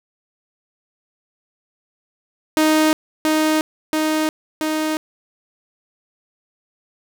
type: tone with echo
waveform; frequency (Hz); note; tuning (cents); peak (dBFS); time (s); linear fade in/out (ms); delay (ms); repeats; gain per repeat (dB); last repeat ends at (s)
sawtooth; 311.1; D#4; 0; -9; 2.57-2.93; 0; 680; 3; -2; 4.97
effects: none